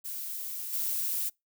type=noise with level steps; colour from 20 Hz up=violet; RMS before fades=-37 / -31 dBFS; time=0.04-1.3 s; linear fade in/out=20 ms; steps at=0.72 s; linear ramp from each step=20 ms; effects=noise-tail reverb RT60 0.2 s tail -26 dB re dry